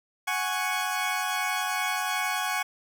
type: chord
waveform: 20% pulse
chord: F# suspended second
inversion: none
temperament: equal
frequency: 740 / 830.6 / 1108.7 Hz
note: F#5 / G#5 / C#6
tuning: 0 / 0 / 0 cents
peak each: -26 dBFS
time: 0.27-2.63 s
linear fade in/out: 10 ms
effects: none